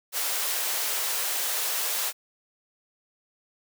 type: high-pass noise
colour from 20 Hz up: white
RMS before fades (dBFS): -28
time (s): 0.12-2.13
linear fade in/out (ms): 50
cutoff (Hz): 430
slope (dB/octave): 24
effects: none